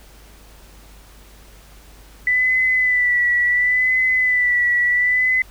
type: tone with vibrato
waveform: sine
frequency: 1985 Hz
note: B6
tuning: 8 cents sharp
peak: -14 dBFS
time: 2.27-5.42 s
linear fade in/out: 2 ms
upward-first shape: sine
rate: 0.71 Hz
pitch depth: 38 cents each way
effects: added 50 Hz sine -44 dBFS peak until 5.5 s + pink hiss -48 dBFS RMS until 5.5 s